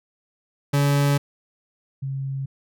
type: tone pair in turn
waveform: 40% pulse / sine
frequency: 142.4 / 135.65 Hz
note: C#3 / C#3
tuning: +47 / -37 cents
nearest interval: minor second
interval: 84 cents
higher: first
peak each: -16 / -25 dBFS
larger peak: first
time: 0.73-1.18 / 2.02-2.46 s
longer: first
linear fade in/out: 10 ms
effects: none